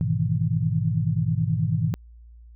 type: chord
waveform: sine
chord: E major seventh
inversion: first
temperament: equal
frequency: 103.83 / 123.47 / 155.56 / 164.81 Hz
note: G#2 / B2 / D#3 / E3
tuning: 0 / 0 / 0 / 0 cents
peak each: -26 dBFS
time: 0.01-1.94 s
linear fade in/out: 0 ms
effects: added 58 Hz sine -44 dBFS peak until 2.55 s